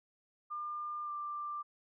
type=tone with pitch glide; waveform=sine; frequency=1200 to 1183.5 Hz; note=D6 to D6; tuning=+37 to +13 cents; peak=-37 dBFS; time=0.5-1.63 s; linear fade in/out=20 ms; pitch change=-24 cents; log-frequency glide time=1.04-1.11 s; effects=none